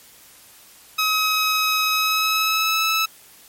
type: tone with pitch glide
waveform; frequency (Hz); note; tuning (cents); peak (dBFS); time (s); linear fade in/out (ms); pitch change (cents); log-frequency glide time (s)
15% pulse; 1273 to 1305.8; D#6 to E6; +39 to -17; -11; 0.98-3.06; 10; +44; 1.9-2.86
effects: white hiss -48 dBFS RMS until 3.48 s + MP3 64 kbps